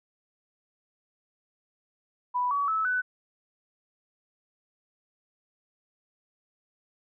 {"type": "tone with pitch steps", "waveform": "sine", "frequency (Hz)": [987.8, 1134.7, 1303.4, 1497.2], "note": ["B5", "C#6", "E6", "F#6"], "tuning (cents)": [0, 40, -20, 20], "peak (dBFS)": -24, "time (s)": [2.34, 3.02], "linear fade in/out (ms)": 20, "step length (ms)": 170, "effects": []}